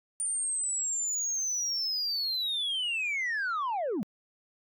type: linear sweep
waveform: sine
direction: down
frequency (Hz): 9090 to 174.61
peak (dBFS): -26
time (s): 0.2-4.03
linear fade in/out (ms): 0
effects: tanh soft clip ceiling -27 dBFS